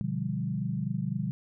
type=chord; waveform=sine; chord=G dominant seventh; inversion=first; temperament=equal with one note detuned; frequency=123.47 / 146.83 / 174.61 / 198.96 Hz; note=B2 / D3 / F3 / G3; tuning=0 / 0 / 0 / +26 cents; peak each=-34 dBFS; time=0.01-1.31 s; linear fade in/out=0 ms; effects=none